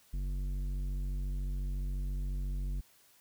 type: tone with tanh clipping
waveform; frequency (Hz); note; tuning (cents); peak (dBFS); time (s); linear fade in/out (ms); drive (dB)
sine; 47.09; F#1; +31; -34; 0.13-2.81; 10; 11
effects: white hiss -64 dBFS RMS until 3.2 s